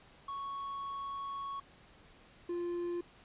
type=tone pair in turn; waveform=triangle; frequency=1108.7 / 348.2 Hz; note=C#6 / F4; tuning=0 / -5 cents; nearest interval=octave + minor sixth; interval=2005 cents; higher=first; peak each=-36 / -32 dBFS; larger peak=second; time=0.28-1.6 / 2.49-3.01 s; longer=first; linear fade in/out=5 ms; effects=pink hiss -60 dBFS RMS until 3.24 s + resampled to 8000 Hz

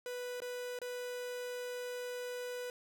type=tone with dropouts; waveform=45% pulse; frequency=493.9 Hz; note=B4; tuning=in tune; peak=-39 dBFS; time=0.06-2.7 s; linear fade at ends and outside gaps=1 ms; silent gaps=0.403-0.419 / 0.789-0.816 s; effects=none

